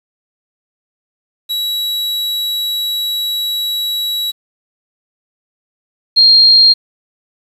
45% pulse / sine tone pair in turn, 3900 / 4219 Hz, B7 / C8, -23 / +14 cents, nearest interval minor second, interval 137 cents, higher second, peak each -16 / -4 dBFS, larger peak second, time 1.49-4.32 / 6.16-6.74 s, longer first, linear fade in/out 20 ms, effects resampled to 32000 Hz + 7-bit

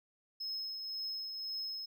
triangle tone with tremolo, 5170 Hz, E8, 34 cents flat, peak -35 dBFS, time 0.4-1.86 s, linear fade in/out 10 ms, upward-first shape triangle, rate 1.9 Hz, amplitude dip 40%, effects none

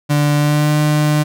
35% pulse tone with pitch glide, 146.83 to 150.44 Hz, D3 to D3, 0 to +42 cents, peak -10 dBFS, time 0.09-1.24 s, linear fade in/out 20 ms, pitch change +42 cents, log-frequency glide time 0.36-0.7 s, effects none

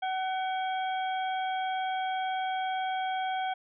harmonic tone with a mistuned harmonic, 753 Hz, F#5, 30 cents sharp, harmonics 1 / 2 / 3 / 4, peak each -29 / -39 / -43 / -42 dBFS, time 0.02-3.54 s, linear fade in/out 10 ms, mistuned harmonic 4, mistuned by +130 cents, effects none

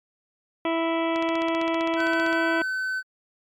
harmonic tone, 329.6 Hz, E4, in tune, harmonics 1 / 2 / 3 / 4 / 6 / 7 / 8 / 9 / 10, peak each -25 / -27 / -30 / -35 / -36 / -37 / -39 / -44 / -40 dBFS, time 0.65-2.62 s, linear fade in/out 2 ms
click train, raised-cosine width 0.2 ms, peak -18 dBFS, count 19, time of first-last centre 1.16-2.329 s, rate 15.4 Hz
triangle tone, 1520 Hz, F#6, 46 cents sharp, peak -23 dBFS, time 1.96-3.03 s, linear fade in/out 50 ms
effects MP3 96 kbps

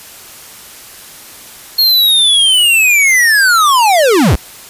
square linear sweep, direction down, 4293 to 38.67 Hz, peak -7 dBFS, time 1.78-4.36 s, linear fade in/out 10 ms, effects white hiss -34 dBFS RMS until 4.69 s + resampled to 32000 Hz

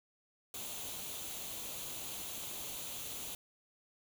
white noise with comb filter, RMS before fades -43 dBFS, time 0.54-3.35 s, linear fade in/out 2 ms, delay 0.29 ms, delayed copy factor +0.55, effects none

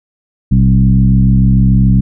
sine tone with frequency modulation, 123.47 Hz, B2, in tune, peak -5 dBFS, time 0.51-2.01 s, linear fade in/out 10 ms, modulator 67 Hz, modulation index 1.3, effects none

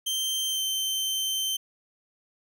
sawtooth tone with pitch glide, 3136 to 3105 Hz, G7 to G7, 0 to -17 cents, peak -23 dBFS, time 0.06-1.57 s, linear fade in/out 10 ms, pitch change -17 cents, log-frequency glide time 0.47-0.6 s, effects none

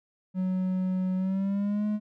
triangle tone with pitch glide, 185.6 to 210.7 Hz, F#3 to G#3, +6 to +25 cents, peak -23 dBFS, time 0.34-2 s, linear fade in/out 50 ms, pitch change +219 cents, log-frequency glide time 1.16-1.86 s, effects none

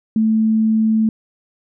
sine tone, 220 Hz, A3, in tune, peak -12 dBFS, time 0.16-1.09 s, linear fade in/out 2 ms, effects none

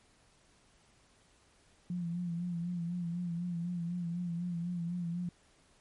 sine tone with vibrato, 173.1 Hz, F3, 15 cents flat, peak -33 dBFS, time 1.9-5.29 s, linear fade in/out 2 ms, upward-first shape sine, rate 4 Hz, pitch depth 52 cents each way, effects pink hiss -66 dBFS RMS until 5.8 s + MP3 48 kbps

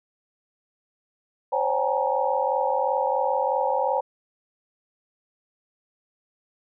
sine tone cluster, 522 / 565 / 775 / 840 / 938 Hz, C5 / C#5 / G5 / G#5 / A#5, -4 / +33 / -20 / +19 / +11 cents, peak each -26 / -28 / -29 / -27 / -27 dBFS, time 1.52-4.01 s, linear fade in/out 10 ms, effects none

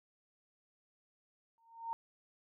sine tone with exponential growth, 917 Hz, A#5, 29 cents flat, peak -33 dBFS, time 1.58-1.93 s, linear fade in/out 0 ms, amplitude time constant 76 ms, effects none

